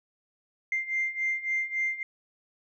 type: beating tone pair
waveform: sine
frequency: 2093 / 2096.6 Hz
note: C7 / C7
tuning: 0 / +3 cents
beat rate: 3.6 Hz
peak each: -31 / -28 dBFS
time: 0.72-2.03 s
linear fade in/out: 2 ms
effects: tanh soft clip ceiling -20 dBFS